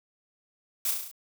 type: noise with echo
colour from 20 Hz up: blue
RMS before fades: -28 dBFS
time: 0.85-0.91 s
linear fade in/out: 2 ms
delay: 34 ms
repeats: 6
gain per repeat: -3 dB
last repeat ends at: 1.114 s
effects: none